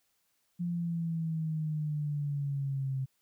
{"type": "exponential sweep", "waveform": "sine", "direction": "down", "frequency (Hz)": [175.1, 131.9], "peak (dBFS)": -30, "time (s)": [0.59, 3.06], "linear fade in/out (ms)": 20, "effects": ["white hiss -75 dBFS RMS until 3.21 s"]}